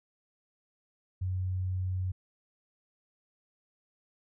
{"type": "tone", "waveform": "sine", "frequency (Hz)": 92.5, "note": "F#2", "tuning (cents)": 0, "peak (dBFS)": -29, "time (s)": [1.21, 2.12], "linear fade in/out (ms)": 10, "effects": []}